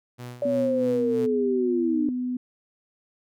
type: tone with tremolo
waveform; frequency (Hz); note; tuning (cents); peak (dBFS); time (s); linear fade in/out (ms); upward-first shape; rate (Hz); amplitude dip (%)
sawtooth; 122.7; B2; -11; -31; 0.18-1.27; 20; sine; 3.1; 70
type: linear sweep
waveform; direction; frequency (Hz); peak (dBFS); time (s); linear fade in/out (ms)
sine; down; 578 to 293.7; -22; 0.42-2.09; 2
type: tone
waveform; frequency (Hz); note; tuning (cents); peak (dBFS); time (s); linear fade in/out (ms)
sine; 249.9; B3; +21; -25; 0.45-2.37; 5
effects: none